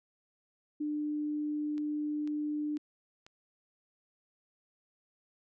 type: tone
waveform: sine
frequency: 298.8 Hz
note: D4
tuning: 30 cents sharp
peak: -31 dBFS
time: 0.8-2.78 s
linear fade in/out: 10 ms
type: click train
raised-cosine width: 0.2 ms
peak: -35 dBFS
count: 4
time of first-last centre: 1.78-3.265 s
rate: 2.02 Hz
effects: none